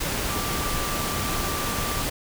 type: tone in noise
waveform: sine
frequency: 1174.7 Hz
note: D6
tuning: in tune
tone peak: -33 dBFS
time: 0.3-2.03 s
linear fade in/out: 10 ms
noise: pink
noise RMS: -27 dBFS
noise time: 0-2.1 s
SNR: -9 dB
effects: none